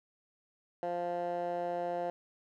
15% pulse tone with band-pass filter, 174.61 Hz, F3, in tune, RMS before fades -35 dBFS, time 0.83-2.1 s, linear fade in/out 0 ms, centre 650 Hz, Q 2.6, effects none

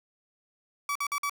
30% pulse tone bursts, 1145 Hz, D6, 44 cents flat, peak -25 dBFS, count 4, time 0.89-1.296 s, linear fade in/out 2 ms, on 64 ms, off 50 ms, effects none

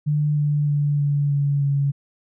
sine tone with pitch steps, 148.9 / 147.19 / 145.5 / 143.83 / 142.18 / 140.54 Hz, D3 / D3 / D3 / D3 / C#3 / C#3, +24 / +4 / -16 / -36 / +44 / +24 cents, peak -17 dBFS, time 0.06-1.92 s, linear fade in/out 20 ms, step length 310 ms, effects none

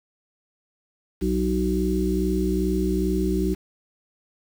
harmonic tone, 62.4 Hz, B1, 19 cents sharp, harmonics 1 / 3 / 5 / 6, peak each -26 / -25 / -26 / -26 dBFS, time 1.21-3.55 s, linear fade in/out 20 ms, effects 7-bit

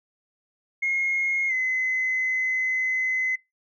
sine tone with pitch glide, 2151 to 2038 Hz, C7 to C7, +47 to -46 cents, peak -21 dBFS, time 0.82-3.36 s, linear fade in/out 10 ms, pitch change -93 cents, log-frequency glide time 1.48-1.53 s, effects noise-tail reverb RT60 0.2 s tail -22 dB re dry + tanh soft clip ceiling -17 dBFS

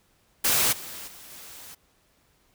white noise with level steps, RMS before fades -22 / -39 / -46 / -44 dBFS, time 0.44-1.75 s, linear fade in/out 10 ms, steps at 0.72 / 1.07 / 1.3 s, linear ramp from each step 10 ms, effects pink hiss -65 dBFS RMS until 2.54 s

